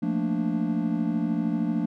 triangle chord, Bb major seventh, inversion second, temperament equal, 174.61 / 220 / 233.1 / 293.7 Hz, F3 / A3 / Bb3 / D4, 0 / 0 / 0 / 0 cents, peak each -27 dBFS, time 0.02-1.86 s, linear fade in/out 10 ms, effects none

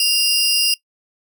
sawtooth tone pair together, 2788 / 4968 Hz, F7 / D#8, -4 / -3 cents, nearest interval minor seventh, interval 1001 cents, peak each -14 dBFS, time 0-0.74 s, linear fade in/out 2 ms, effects noise-tail reverb RT60 0.1 s tail -21 dB re dry

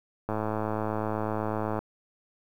click train, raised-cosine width 1 ms, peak -16 dBFS, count 163, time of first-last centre 0.29-1.79 s, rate 108 Hz, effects 9-bit

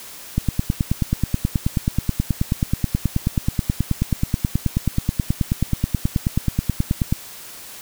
click train, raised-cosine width 5 ms, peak -5 dBFS, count 64, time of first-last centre 0.38-7.125 s, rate 9.34 Hz, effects white hiss -38 dBFS RMS until 7.81 s

